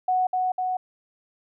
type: tone with echo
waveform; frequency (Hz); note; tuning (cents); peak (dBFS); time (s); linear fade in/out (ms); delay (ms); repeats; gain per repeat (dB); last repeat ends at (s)
sine; 739; F#5; -2; -19; 0.08-0.27; 5; 250; 2; -2; 0.77
effects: none